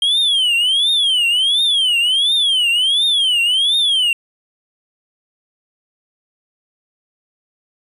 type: tone with vibrato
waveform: triangle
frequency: 3177 Hz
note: G7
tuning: 23 cents sharp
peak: -11 dBFS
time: 0.02-4.13 s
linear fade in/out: 2 ms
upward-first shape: triangle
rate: 1.4 Hz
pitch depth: 270 cents each way
effects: resampled to 32000 Hz